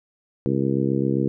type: harmonic tone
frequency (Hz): 67.6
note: C#2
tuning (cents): -43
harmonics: 2 / 3 / 4 / 5 / 6 / 7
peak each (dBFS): -25 / -25 / -26 / -25 / -29 / -30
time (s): 0.46-1.28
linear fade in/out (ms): 0
effects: none